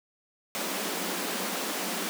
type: high-pass noise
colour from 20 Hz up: pink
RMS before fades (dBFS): -32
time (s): 0.55-2.09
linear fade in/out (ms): 0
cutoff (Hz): 180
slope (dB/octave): 96
effects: none